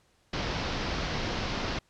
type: low-pass noise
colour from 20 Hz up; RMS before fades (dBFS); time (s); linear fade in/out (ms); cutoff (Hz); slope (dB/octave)
pink; -32; 0.33-1.79; 5; 5600; 48
effects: pink hiss -67 dBFS RMS until 1.89 s + low-pass 9000 Hz 12 dB/octave